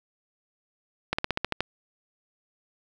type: slowing click train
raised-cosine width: 0.3 ms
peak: -9 dBFS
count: 8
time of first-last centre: 1.13-1.606 s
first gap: 55 ms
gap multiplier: 1.07
effects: 8-bit